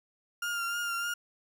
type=tone with vibrato; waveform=35% pulse; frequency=1400 Hz; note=F6; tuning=4 cents sharp; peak=-29 dBFS; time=0.42-1.14 s; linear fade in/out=5 ms; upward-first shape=triangle; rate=3.3 Hz; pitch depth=33 cents each way; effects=none